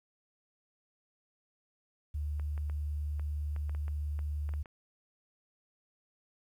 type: tone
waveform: sine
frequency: 74.2 Hz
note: D2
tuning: 18 cents sharp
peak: -32 dBFS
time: 2.14-4.63 s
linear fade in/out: 10 ms
type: clicks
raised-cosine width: 0.5 ms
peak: -35 dBFS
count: 12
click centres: 2.397 / 2.578 / 2.698 / 3.196 / 3.563 / 3.695 / 3.749 / 3.881 / 4.191 / 4.491 / 4.538 / 4.658 s
effects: 11-bit